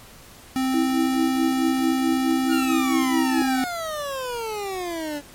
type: tone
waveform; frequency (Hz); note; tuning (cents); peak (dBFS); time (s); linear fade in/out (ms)
square; 261.6; C4; 0; -21; 0.56-3.64; 0
type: tone with tremolo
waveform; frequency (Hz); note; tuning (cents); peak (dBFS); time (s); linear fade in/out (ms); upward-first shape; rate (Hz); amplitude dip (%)
sine; 325.3; E4; -23; -19; 0.74-3.42; 2; sine; 4.6; 85
type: exponential sweep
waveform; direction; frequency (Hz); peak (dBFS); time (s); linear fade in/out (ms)
25% pulse; down; 1461 to 283.3; -23; 2.48-5.22; 50
effects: pink hiss -46 dBFS RMS until 5.34 s + MP3 64 kbps